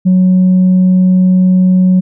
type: tone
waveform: sine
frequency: 184.4 Hz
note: F#3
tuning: 6 cents flat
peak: -3 dBFS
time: 0.05-2.01 s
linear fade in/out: 20 ms
effects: tanh soft clip ceiling -3 dBFS